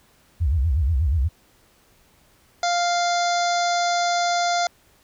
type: tone with vibrato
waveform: sine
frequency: 73.42 Hz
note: D2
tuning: in tune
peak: -17 dBFS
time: 0.4-1.29 s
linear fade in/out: 20 ms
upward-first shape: sine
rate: 8.3 Hz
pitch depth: 290 cents each way
type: harmonic tone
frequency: 698.5 Hz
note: F5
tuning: in tune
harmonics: 1 / 2 / 3 / 5 / 6 / 7 / 8 / 9 / 10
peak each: -20 / -28 / -32 / -33 / -33 / -33 / -38 / -35 / -37 dBFS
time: 2.63-4.67 s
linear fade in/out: 2 ms
effects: pink hiss -58 dBFS RMS until 5.03 s